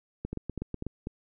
two click trains, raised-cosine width 3 ms, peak -20 / -21 dBFS, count 6 / 4, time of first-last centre 0.25-0.867 / 0.33-1.071 s, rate 8.11 / 4.05 Hz, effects none

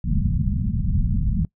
pink low-pass noise, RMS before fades -21 dBFS, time 0.04-1.45 s, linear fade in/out 2 ms, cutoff 230 Hz, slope 96 dB/octave, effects noise-tail reverb RT60 0.1 s tail -22 dB re dry

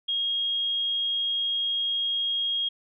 sine tone, 3264 Hz, G#7, 31 cents flat, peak -24 dBFS, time 0.08-2.69 s, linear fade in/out 10 ms, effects none

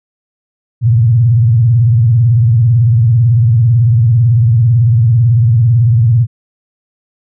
sine tone with vibrato, 116.54 Hz, A#2, in tune, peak -5 dBFS, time 0.81-6.27 s, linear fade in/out 50 ms, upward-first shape sine, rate 18 Hz, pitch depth 170 cents each way, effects none

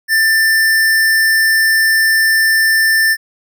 square tone, 1780 Hz, A6, 20 cents sharp, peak -10 dBFS, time 0.08-3.17 s, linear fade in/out 50 ms, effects none

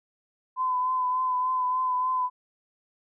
sine tone with vibrato, 1014 Hz, B5, 45 cents sharp, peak -23 dBFS, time 0.56-2.3 s, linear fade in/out 50 ms, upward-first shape triangle, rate 3.4 Hz, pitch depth 28 cents each way, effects none

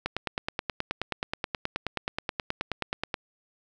click train, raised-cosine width 0.3 ms, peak -12 dBFS, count 30, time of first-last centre 0.06-3.142 s, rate 9.41 Hz, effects none

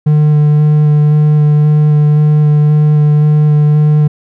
triangle tone with vibrato, 150 Hz, D3, 37 cents sharp, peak -3 dBFS, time 0.06-4.08 s, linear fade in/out 10 ms, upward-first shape square, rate 1.9 Hz, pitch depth 9 cents each way, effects none

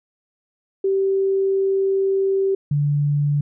sine tone pair in turn, 388 / 145.34 Hz, G4 / D3, -18 / -18 cents, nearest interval octave + perfect fourth, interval 1700 cents, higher first, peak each -16 dBFS, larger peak neither, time 0.84-2.55 / 2.71-3.41 s, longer first, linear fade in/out 5 ms, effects none

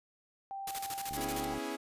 sine tone with pitch glide, 784 to 790.4 Hz, G5 to G5, 0 to +14 cents, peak -38 dBFS, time 0.51-1.54 s, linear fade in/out 0 ms, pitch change +14 cents, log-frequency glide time 0.64-1.13 s
white noise with tremolo, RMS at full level -39 dBFS, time 0.67-1.45 s, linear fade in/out 5 ms, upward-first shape square, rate 13 Hz, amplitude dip 75%
click train, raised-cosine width 3 ms, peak -34 dBFS, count 35, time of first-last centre 1.11-1.579 s, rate 72.5 Hz
sawtooth chord, C# minor seventh, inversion third, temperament equal with one note detuned, 246.9 / 277.2 / 327 / 415.3 Hz, B3 / C#4 / E4 / G#4, 0 / 0 / -14 / 0 cents, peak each -41 / -37 / -37 / -38 dBFS, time 1.16-1.77 s, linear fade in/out 20 ms
effects resampled to 32000 Hz

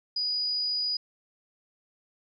sine tone, 4923 Hz, D#8, 19 cents flat, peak -26 dBFS, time 0.16-0.97 s, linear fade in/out 5 ms, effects none

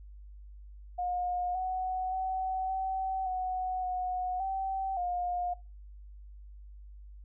sine tone with pitch steps, 717 / 744 / 754 / 762 / 741 / 732 / 770 / 712 Hz, F5 / F#5 / F#5 / G5 / F#5 / F#5 / G5 / F5, +45 / +9 / +32 / -49 / +2 / -19 / -31 / +33 cents, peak -30 dBFS, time 0.98-5.54 s, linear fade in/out 10 ms, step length 570 ms, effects noise-tail reverb RT60 0.3 s tail -22 dB re dry + added 50 Hz sine -46 dBFS peak until 7.24 s

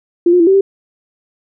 sine tone with pitch steps, 345.5 / 357.3 / 334.8 / 385.1 / 391.9 Hz, F4 / F4 / E4 / G4 / G4, -19 / +40 / +27 / -31 / 0 cents, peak -6 dBFS, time 0.26-0.61 s, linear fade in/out 5 ms, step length 70 ms, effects none

